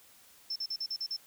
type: tone bursts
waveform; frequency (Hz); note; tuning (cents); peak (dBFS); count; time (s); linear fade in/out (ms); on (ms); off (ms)
sine; 5330; E8; +18; -32; 7; 0.5-1.165; 5; 59; 42
effects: white hiss -59 dBFS RMS until 1.26 s